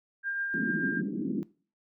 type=tone with tremolo; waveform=sine; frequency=1600 Hz; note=G6; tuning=35 cents sharp; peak=-28 dBFS; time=0.23-1.02 s; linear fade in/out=50 ms; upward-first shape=triangle; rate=6.8 Hz; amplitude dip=35%
type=band-pass noise; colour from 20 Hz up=white; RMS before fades=-32 dBFS; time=0.54-1.43 s; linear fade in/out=0 ms; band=170 to 330 Hz; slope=48 dB/octave
effects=noise-tail reverb RT60 0.4 s tail -20 dB re dry